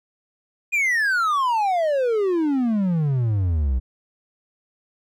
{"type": "exponential sweep", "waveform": "triangle", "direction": "down", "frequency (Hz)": [2480, 60], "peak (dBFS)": -16, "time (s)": [0.72, 3.8], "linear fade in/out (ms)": 20, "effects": []}